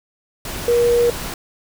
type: tone in noise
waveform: sine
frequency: 476.4 Hz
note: A#4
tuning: 38 cents sharp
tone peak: -12 dBFS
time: 0.68-1.1 s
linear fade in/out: 2 ms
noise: pink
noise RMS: -28 dBFS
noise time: 0.45-1.34 s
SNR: +13 dB
effects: none